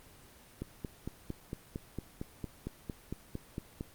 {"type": "click train", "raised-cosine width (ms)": 3, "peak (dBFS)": -24, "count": 15, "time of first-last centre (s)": [0.62, 3.809], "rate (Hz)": 4.39, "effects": ["pink hiss -57 dBFS RMS until 3.94 s", "Opus 24 kbps"]}